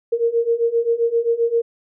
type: beating tone pair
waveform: sine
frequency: 460.8 / 468.4 Hz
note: A#4 / A#4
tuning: -20 / +8 cents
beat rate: 7.6 Hz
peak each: -20 / -18 dBFS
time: 0.12-1.62 s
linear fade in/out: 10 ms
effects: none